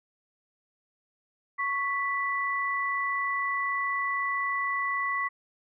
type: tone pair together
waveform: sine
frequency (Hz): 1109.6 / 1976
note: C#6 / B6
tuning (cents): +1 / 0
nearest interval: minor seventh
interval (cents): 999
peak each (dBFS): -29 / -29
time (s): 1.58-5.29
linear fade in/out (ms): 20
effects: none